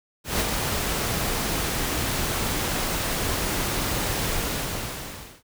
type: noise with ADSR envelope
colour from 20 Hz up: pink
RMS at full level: -22 dBFS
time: 0.24-5.43 s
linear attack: 160 ms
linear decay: 28 ms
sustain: -4 dB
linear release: 1100 ms
effects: none

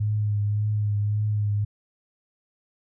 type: tone with vibrato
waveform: sine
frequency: 104.6 Hz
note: G#2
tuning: 13 cents sharp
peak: -21 dBFS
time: 0-1.65 s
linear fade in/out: 10 ms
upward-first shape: triangle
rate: 1.8 Hz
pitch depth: 31 cents each way
effects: none

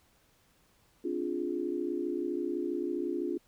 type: chord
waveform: sine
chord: D half-diminished seventh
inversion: third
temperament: equal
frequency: 261.6 / 293.7 / 349.2 / 415.3 Hz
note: C4 / D4 / F4 / Ab4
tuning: 0 / 0 / 0 / 0 cents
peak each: -39 / -36 / -33 / -39 dBFS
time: 1.04-3.38 s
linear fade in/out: 10 ms
effects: pink hiss -67 dBFS RMS until 3.47 s

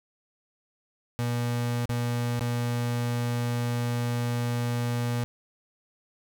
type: tone with dropouts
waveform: 35% pulse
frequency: 120 Hz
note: B2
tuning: 49 cents flat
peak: -24 dBFS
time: 1.19-5.24 s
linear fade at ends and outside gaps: 0 ms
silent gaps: 1.856-1.893 / 2.393-2.409 s
effects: none

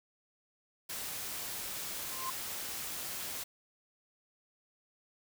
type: noise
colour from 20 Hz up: white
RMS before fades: -40 dBFS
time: 0.89-3.44 s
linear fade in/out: 10 ms
type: tone with exponential growth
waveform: sine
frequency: 1046.5 Hz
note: C6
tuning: in tune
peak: -33 dBFS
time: 1.93-2.3 s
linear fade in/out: 2 ms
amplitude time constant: 79 ms
effects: none

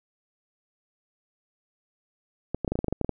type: clicks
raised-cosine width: 2 ms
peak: -13 dBFS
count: 12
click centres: 2.546 / 2.647 / 2.678 / 2.72 / 2.755 / 2.79 / 2.844 / 2.883 / 2.926 / 3.013 / 3.046 / 3.093 s
effects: none

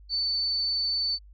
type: tone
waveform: sine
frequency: 4512 Hz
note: C#8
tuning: 30 cents sharp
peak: -24 dBFS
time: 0.09-1.19 s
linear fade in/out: 50 ms
effects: added 50 Hz sine -47 dBFS peak until 1.33 s + MP3 48 kbps

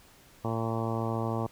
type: harmonic tone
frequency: 113.5 Hz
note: A#2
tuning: 46 cents flat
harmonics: 1 / 2 / 3 / 4 / 5 / 6 / 7 / 8 / 9 / 10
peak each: -32 / -35 / -37 / -38 / -39 / -40 / -40 / -41 / -42 / -42 dBFS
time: 0.44-1.47 s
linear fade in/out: 10 ms
effects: pink hiss -57 dBFS RMS until 1.51 s

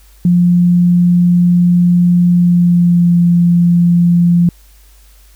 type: tone with pitch glide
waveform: sine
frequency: 175.8 to 173.08 Hz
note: F3 to F3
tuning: +12 to -15 cents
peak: -6 dBFS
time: 0.25-4.49 s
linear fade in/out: 2 ms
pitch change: -27 cents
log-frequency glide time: 2.29-3.15 s
effects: added 50 Hz sine -41 dBFS peak until 5.35 s + white hiss -49 dBFS RMS until 5.35 s

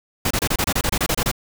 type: noise bursts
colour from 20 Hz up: pink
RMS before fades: -20 dBFS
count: 13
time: 0.25-1.315 s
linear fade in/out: 5 ms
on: 57 ms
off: 27 ms
effects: none

